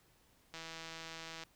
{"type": "click train", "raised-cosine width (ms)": 0.2, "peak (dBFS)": -29, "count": 147, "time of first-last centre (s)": [0.54, 1.436], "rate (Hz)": 163, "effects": ["pink hiss -69 dBFS RMS until 1.55 s"]}